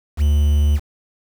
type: tone with quantisation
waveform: triangle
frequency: 73.42 Hz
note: D2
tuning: in tune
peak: -10 dBFS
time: 0.17-0.8 s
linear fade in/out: 50 ms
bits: 6
effects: none